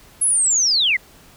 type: linear sweep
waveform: sine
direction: down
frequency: 10920 to 1889 Hz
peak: -14 dBFS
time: 0.21-0.97 s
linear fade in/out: 10 ms
effects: pink hiss -48 dBFS RMS until 1.36 s